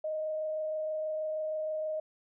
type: tone with frequency modulation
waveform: sine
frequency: 622.3 Hz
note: D#5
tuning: in tune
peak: -31 dBFS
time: 0.04-2 s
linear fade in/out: 5 ms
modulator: 26.3 Hz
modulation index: 0.24
effects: none